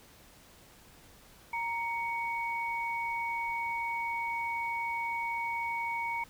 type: tone pair together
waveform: sine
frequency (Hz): 932.3 / 2234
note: A#5 / C#7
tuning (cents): 0 / +13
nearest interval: octave + minor third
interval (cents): 1513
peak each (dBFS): -33 / -35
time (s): 1.53-6.24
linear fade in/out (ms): 5
effects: pink hiss -57 dBFS RMS until 6.29 s